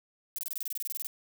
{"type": "noise bursts", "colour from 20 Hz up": "violet", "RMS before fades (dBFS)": -35, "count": 15, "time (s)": [0.36, 1.07], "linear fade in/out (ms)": 0, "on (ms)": 24, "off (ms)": 25, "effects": []}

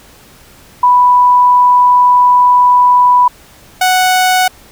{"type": "tone pair in turn", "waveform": ["sine", "sawtooth"], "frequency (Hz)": [987.8, 740], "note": ["B5", "F#5"], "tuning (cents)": [0, 0], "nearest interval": "perfect fourth", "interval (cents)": 500, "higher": "first", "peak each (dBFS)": -4, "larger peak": "neither", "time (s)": [[0.83, 3.28], [3.81, 4.48]], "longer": "first", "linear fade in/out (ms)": 5, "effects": ["pink hiss -41 dBFS RMS until 4.71 s"]}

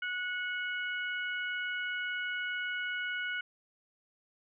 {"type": "harmonic tone", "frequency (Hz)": 733, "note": "F#5", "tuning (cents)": -16, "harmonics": [2, 3, 4], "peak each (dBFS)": [-34, -40, -42], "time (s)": [0.02, 3.41], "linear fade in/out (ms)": 5, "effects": []}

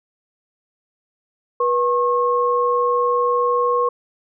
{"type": "tone pair together", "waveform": "sine", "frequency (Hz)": [486.3, 1083], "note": ["B4", "C#6"], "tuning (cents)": [-27, -41], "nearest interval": "octave + major second", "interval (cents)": 1386, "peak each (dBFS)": -18, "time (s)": [1.6, 3.89], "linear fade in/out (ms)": 5, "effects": []}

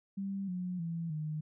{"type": "tone with pitch steps", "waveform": "sine", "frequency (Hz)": [196, 180.77, 166.73, 153.78], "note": ["G3", "F#3", "E3", "D#3"], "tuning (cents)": [0, -40, 20, -20], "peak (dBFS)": -34, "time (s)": [0.17, 1.41], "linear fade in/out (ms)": 10, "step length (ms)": 310, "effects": []}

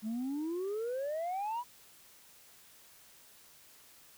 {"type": "exponential sweep", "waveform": "sine", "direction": "up", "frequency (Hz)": [209.3, 1000], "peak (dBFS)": -31, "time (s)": [0.02, 1.64], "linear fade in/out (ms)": 50, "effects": ["tanh soft clip ceiling -32 dBFS", "white hiss -59 dBFS RMS until 4.17 s"]}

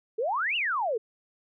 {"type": "exponential two-way sweep", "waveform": "sine", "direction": "up then down", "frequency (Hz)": [415.3, 2960, 415.3], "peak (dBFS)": -25, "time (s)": [0.18, 0.98], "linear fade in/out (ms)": 10, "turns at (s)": 0.56, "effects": []}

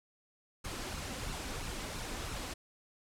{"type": "noise with flanger", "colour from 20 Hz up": "pink", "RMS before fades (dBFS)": -40, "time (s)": [0.64, 2.54], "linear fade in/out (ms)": 10, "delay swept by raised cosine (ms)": [0.72, 4.02], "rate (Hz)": 3, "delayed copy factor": 0.5, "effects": ["low-pass 10000 Hz 12 dB/octave"]}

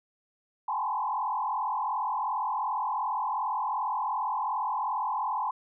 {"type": "tone with frequency modulation", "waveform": "sine", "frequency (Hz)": 932.3, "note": "A#5", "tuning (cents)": 0, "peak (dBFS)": -27, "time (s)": [0.68, 5.51], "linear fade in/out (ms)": 5, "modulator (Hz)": 42.7, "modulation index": 3, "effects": []}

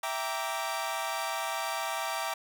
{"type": "chord", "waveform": "sawtooth", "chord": "E half-diminished seventh", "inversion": "none", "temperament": "equal with one note detuned", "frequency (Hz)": [659.3, 784, 932.3, 1165.9], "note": ["E5", "G5", "Bb5", "D6"], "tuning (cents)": [0, 0, 0, -13], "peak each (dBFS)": -33, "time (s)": [0.03, 2.34], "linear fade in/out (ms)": 5, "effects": []}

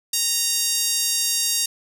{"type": "tone with high-pass filter", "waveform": "5% pulse", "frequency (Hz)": 932.3, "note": "A#5", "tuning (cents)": 0, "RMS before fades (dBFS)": -22, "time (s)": [0.13, 1.66], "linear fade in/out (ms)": 5, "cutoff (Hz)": 4200, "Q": 1, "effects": []}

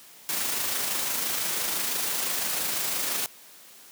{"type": "noise with amplitude modulation", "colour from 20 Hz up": "white", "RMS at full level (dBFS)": -27, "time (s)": [0.29, 3.26], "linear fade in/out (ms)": 0, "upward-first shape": "sine", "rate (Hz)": 25.9, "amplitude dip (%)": 30, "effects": ["white hiss -50 dBFS RMS until 3.91 s", "high-pass 150 Hz 12 dB/octave"]}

